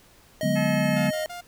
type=tone with pitch glide; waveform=square; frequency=627 to 620.5 Hz; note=D#5 to D#5; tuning=+13 to -5 cents; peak=-27 dBFS; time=0.41-1.26 s; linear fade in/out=0 ms; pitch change=-18 cents; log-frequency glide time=0.7-0.96 s
type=chord; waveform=sine; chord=G# half-diminished seventh; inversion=second; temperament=equal with one note detuned; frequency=146.83 / 181.82 / 207.7 / 246.9 Hz; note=D3 / F#3 / G#3 / B3; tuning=0 / -30 / 0 / 0 cents; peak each=-27 dBFS; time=0.43-1.11 s; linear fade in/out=5 ms
type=harmonic tone; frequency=430.2 Hz; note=A4; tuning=39 cents flat; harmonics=2 / 3 / 4 / 5 / 6; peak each=-35 / -40 / -35 / -37 / -36 dBFS; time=0.55-1.11 s; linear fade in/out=20 ms
type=tone bursts; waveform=sawtooth; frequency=704 Hz; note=F5; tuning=14 cents sharp; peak=-31 dBFS; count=3; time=0.96-1.412 s; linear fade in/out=10 ms; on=120 ms; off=46 ms
effects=pink hiss -55 dBFS RMS until 1.47 s

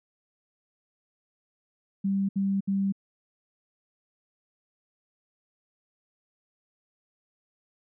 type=tone bursts; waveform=sine; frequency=196 Hz; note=G3; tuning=in tune; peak=-23 dBFS; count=3; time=2.04-2.924 s; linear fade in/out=10 ms; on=250 ms; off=67 ms; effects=none

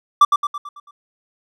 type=tone with echo; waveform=triangle; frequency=1168 Hz; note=D6; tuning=10 cents flat; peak=-4 dBFS; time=0.21-0.25 s; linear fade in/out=5 ms; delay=110 ms; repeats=6; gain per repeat=-6 dB; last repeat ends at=0.91 s; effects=none

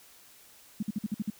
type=tone bursts; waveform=sine; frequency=210 Hz; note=G#3; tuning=19 cents sharp; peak=-27 dBFS; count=7; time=0.8-1.302 s; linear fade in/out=5 ms; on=28 ms; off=51 ms; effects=white hiss -56 dBFS RMS until 1.39 s

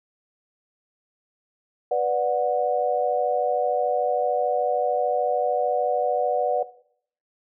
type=chord; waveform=sine; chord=B minor; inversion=none; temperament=equal with one note detuned; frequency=493.9 / 587.3 / 732.3 Hz; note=B4 / D5 / F#5; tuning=0 / 0 / -18 cents; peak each=-24 dBFS; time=1.91-6.63 s; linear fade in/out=5 ms; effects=noise-tail reverb RT60 0.6 s tail -17 dB re dry

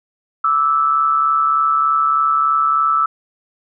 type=tone pair together; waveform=sine; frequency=1171 / 1314.3 Hz; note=D6 / E6; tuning=-5 / -6 cents; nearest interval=major second; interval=199 cents; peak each=-20 / -13 dBFS; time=0.44-3.06 s; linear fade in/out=5 ms; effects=none

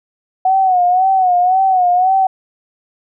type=tone with vibrato; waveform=sine; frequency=740 Hz; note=F#5; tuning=in tune; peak=-9 dBFS; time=0.45-2.27 s; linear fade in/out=5 ms; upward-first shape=sine; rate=1.9 Hz; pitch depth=73 cents each way; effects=none

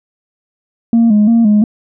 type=tone with vibrato; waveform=sine; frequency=220 Hz; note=A3; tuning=in tune; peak=-4 dBFS; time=0.93-1.64 s; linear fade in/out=2 ms; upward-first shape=square; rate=2.9 Hz; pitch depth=85 cents each way; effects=tanh soft clip ceiling -4 dBFS

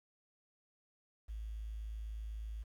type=tone with quantisation; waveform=sine; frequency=54 Hz; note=A1; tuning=32 cents flat; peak=-40 dBFS; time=1.28-2.64 s; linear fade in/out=20 ms; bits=11; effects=none

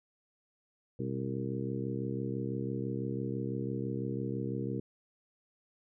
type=harmonic tone with a mistuned harmonic; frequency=66 Hz; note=C2; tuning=16 cents sharp; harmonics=2 / 3 / 4 / 5 / 6 / 7; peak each=-37 / -39 / -40 / -41 / -42 / -42 dBFS; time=0.99-4.8 s; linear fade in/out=5 ms; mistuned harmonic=2; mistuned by=-110 cents; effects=none

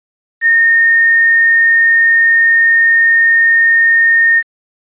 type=tone with quantisation; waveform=sine; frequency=1835 Hz; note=A#6; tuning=28 cents flat; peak=-6 dBFS; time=0.41-4.43 s; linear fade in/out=50 ms; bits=5; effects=resampled to 8000 Hz

